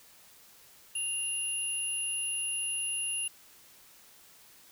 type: tone pair together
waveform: sine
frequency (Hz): 2794 / 10529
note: F7 / E9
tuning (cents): 0 / -3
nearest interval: octave + major seventh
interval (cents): 2297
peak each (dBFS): -35 / -32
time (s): 0.95-3.28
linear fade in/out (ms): 5
effects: white hiss -57 dBFS RMS until 4.71 s